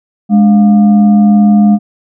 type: tone with frequency modulation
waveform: sine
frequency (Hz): 207.7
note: G#3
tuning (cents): 0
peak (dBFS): -3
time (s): 0.29-1.79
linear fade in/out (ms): 50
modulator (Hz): 498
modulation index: 0.37
effects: none